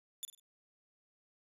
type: tone with echo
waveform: 10% pulse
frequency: 3497 Hz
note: A7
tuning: 11 cents flat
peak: -30 dBFS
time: 0.23-0.25 s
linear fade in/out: 0 ms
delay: 49 ms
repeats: 3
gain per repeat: -10 dB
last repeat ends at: 0.397 s
effects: resampled to 32000 Hz